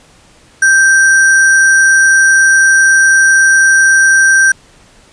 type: tone with sample-and-hold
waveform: sine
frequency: 1568 Hz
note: G6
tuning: in tune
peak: -4 dBFS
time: 0.62-4.52 s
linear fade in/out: 5 ms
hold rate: 7350 Hz
effects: pink hiss -44 dBFS RMS until 5.12 s + resampled to 22050 Hz